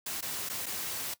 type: noise with dropouts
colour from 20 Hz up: white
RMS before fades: -36 dBFS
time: 0.06-1.14 s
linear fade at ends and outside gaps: 5 ms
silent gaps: 0.209-0.224 / 0.49-0.497 / 0.659-0.664 s
effects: noise-tail reverb RT60 0.1 s tail -17 dB re dry + high-pass 80 Hz 12 dB/octave